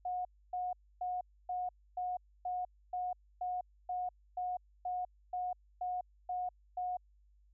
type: tone bursts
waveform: sine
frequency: 725 Hz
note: F#5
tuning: 35 cents flat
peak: -34 dBFS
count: 15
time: 0.05-6.97 s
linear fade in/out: 5 ms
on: 200 ms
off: 280 ms
effects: added 50 Hz sine -63 dBFS peak until 7.53 s